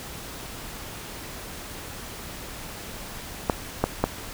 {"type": "clicks", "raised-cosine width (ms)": 1, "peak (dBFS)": -5, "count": 3, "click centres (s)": [3.498, 3.84, 4.04], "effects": ["pink hiss -38 dBFS RMS until 4.33 s"]}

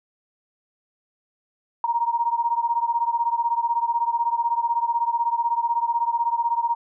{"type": "beating tone pair", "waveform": "sine", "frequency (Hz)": [932.3, 948.3], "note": ["A#5", "A#5"], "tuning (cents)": [0, 29], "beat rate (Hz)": 16, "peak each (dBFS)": [-22, -24], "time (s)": [1.84, 6.75], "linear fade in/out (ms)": 2, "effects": []}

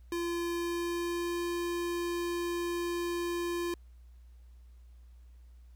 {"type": "tone with pitch glide", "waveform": "square", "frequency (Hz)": [343.4, 346.2], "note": ["F4", "F4"], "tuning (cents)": [-29, -15], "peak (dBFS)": -32, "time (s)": [0.12, 3.74], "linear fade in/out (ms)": 2, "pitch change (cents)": 14, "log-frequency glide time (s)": [0.53, 1.45], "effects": ["added 60 Hz sine -51 dBFS peak until 5.75 s", "pink hiss -74 dBFS RMS until 5.75 s"]}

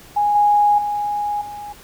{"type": "tone with level steps", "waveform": "sine", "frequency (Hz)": 827, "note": "G#5", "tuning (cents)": -8, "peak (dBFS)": [-14, -11, -19, -29], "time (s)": [0.16, 1.73], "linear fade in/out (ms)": 10, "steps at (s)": [0.35, 0.78, 1.41], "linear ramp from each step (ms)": 5, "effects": ["pink hiss -44 dBFS RMS until 1.83 s"]}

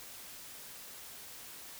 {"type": "silence", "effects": ["white hiss -49 dBFS RMS until 1.79 s"]}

